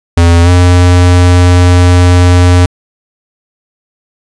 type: tone with pitch glide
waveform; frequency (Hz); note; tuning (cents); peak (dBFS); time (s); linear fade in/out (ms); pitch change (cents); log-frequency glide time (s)
square; 85.2 to 89.07; F2 to F2; -42 to +35; -3; 0.17-2.66; 5; +77; 0.43-0.49
effects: resampled to 22050 Hz